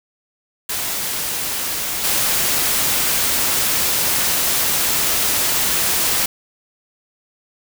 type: noise with level steps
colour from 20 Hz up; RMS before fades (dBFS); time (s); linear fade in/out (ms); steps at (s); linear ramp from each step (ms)
white; -23 / -18; 0.69-6.26; 5; 2.03; 20
effects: none